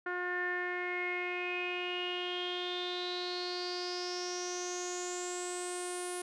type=tone with low-pass filter sweep; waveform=sawtooth; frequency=357.9 Hz; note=F4; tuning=42 cents sharp; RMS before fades=-37 dBFS; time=0.06-6.22 s; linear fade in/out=5 ms; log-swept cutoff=1600 to 9900 Hz; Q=9.4; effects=none